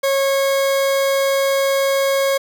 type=tone; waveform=40% pulse; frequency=547 Hz; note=C#5; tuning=23 cents flat; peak=-14 dBFS; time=0.03-2.38 s; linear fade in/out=10 ms; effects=7-bit